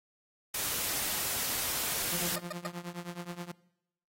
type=noise; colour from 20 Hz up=white; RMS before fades=-33 dBFS; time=0.54-2.36 s; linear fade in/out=5 ms
type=tone with tremolo; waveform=sawtooth; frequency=174.61 Hz; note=F3; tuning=in tune; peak=-31 dBFS; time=2.12-3.52 s; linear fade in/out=10 ms; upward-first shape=triangle; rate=9.5 Hz; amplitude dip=90%
type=tone bursts; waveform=20% pulse; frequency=612 Hz; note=D#5; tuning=29 cents flat; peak=-29 dBFS; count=3; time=2.36-2.669 s; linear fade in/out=5 ms; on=23 ms; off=120 ms
effects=noise-tail reverb RT60 0.8 s tail -20 dB re dry + AAC 48 kbps